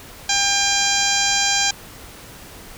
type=harmonic tone; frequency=800 Hz; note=G5; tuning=35 cents sharp; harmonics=1 / 2 / 3 / 4 / 5 / 6 / 7 / 8 / 9; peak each=-25 / -25 / -25 / -25 / -25 / -25 / -25 / -25 / -25 dBFS; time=0.29-1.71 s; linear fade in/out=5 ms; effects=pink hiss -40 dBFS RMS until 2.77 s